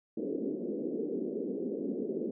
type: band-pass noise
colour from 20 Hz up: white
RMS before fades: -35 dBFS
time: 0.17-2.31 s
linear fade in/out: 5 ms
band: 200 to 460 Hz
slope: 48 dB/octave
effects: none